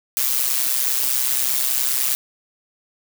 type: noise with amplitude modulation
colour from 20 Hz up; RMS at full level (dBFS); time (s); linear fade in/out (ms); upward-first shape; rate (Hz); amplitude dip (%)
blue; -17; 0.17-2.15; 0; sine; 130; 75
effects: none